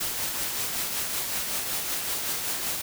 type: noise with tremolo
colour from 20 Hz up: white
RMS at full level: -28 dBFS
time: 0-2.82 s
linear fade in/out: 10 ms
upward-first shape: triangle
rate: 5.3 Hz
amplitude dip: 40%
effects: none